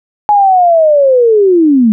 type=linear sweep; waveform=sine; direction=down; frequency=843 to 207.7 Hz; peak=-4 dBFS; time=0.29-1.92 s; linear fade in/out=0 ms; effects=none